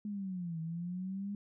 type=linear two-way sweep; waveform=sine; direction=down then up; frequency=211 to 160 to 204.8 Hz; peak=-36 dBFS; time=0.05-1.35 s; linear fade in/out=2 ms; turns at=0.6 s; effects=none